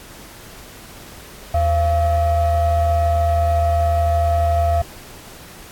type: ring-modulated tone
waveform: triangle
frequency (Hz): 302.8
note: D#4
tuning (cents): -47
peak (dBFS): -9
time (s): 1.54-4.82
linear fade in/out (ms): 5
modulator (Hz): 383
effects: pink hiss -40 dBFS RMS until 5.71 s + AAC 64 kbps